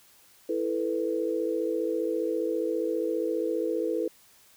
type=chord; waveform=sine; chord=E suspended fourth; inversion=none; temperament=just; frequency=329.6 / 439.5 / 494.4 Hz; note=E4 / A4 / B4; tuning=0 / -2 / +2 cents; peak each=-30 dBFS; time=0.49-4.08 s; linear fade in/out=5 ms; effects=white hiss -58 dBFS RMS until 4.56 s